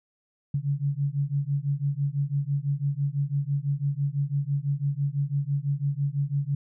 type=beating tone pair; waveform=sine; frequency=138.6 / 144.6 Hz; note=C#3 / D3; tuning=0 / -27 cents; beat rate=6 Hz; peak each=-27 dBFS; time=0.54-6.55 s; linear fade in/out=5 ms; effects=none